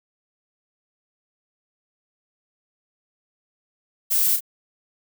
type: noise with echo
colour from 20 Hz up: violet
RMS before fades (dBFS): -20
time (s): 4.1-4.37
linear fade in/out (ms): 20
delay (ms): 37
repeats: 1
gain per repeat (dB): -7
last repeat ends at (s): 4.407
effects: none